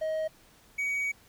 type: tone pair in turn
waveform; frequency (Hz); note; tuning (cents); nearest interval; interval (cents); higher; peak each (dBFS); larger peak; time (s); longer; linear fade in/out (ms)
triangle; 630 / 2257; D#5 / C#7; +21 / +31; octave + minor seventh; 2210; second; -26; neither; 0.01-0.28 / 0.78-1.12; second; 10
effects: pink hiss -59 dBFS RMS until 1.28 s